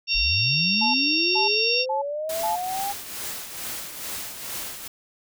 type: harmonic tone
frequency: 915 Hz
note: A#5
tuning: 32 cents flat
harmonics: 3 / 4 / 5 / 6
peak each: -23 / -30 / -32 / -23 dBFS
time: 0.07-1.86 s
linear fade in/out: 50 ms
type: linear sweep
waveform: sine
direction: up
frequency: 33.41 to 813 Hz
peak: -26 dBFS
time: 0.14-2.93 s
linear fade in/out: 20 ms
type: tone bursts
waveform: sine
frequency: 865 Hz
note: A5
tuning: 30 cents flat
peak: -23 dBFS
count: 4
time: 0.81-2.56 s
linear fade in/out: 10 ms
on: 130 ms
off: 410 ms
type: noise with tremolo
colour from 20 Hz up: white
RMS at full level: -31 dBFS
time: 2.29-4.88 s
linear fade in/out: 5 ms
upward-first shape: triangle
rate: 2.3 Hz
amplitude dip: 60%
effects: none